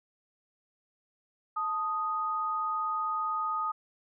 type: tone pair together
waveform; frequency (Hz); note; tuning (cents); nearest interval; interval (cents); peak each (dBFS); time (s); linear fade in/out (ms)
sine; 880 / 1244.5; A5 / D#6; 0 / 0; tritone; 600; -36 / -29; 1.56-3.72; 10
effects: none